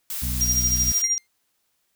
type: noise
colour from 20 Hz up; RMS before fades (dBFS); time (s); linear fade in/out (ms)
blue; -30; 0.1-1.02; 2
type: harmonic tone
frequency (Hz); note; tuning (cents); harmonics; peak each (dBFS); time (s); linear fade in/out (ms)
61.74; B1; 0; 1 / 2 / 3 / 4; -26 / -32 / -36 / -38; 0.22-0.92; 5
type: tone with tremolo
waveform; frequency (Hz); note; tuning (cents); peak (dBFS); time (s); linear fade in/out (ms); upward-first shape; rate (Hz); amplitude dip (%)
sine; 5700; F8; +34; -17; 0.41-1.18; 0; sine; 13; 65
type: tone with exponential decay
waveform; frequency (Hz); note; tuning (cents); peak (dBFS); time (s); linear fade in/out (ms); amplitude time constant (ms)
sawtooth; 2100; C7; +6; -26; 1.04-1.27; 0; 49
effects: white hiss -71 dBFS RMS until 1.95 s